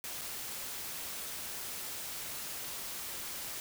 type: noise with dropouts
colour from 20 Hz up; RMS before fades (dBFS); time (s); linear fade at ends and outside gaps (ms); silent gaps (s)
white; -41; 0.04-3.6; 0; 0.212-0.216
effects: none